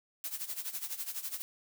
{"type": "noise with tremolo", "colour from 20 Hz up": "blue", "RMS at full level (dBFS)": -36, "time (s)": [0.24, 1.42], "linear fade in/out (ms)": 0, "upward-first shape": "sine", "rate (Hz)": 12, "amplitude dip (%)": 80, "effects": []}